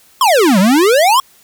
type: exponential two-way sweep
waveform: square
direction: down then up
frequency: 1116 to 178.7 to 1116 Hz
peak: -8 dBFS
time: 0.21-1.2 s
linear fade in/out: 2 ms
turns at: 0.59 s
effects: white hiss -48 dBFS RMS until 1.43 s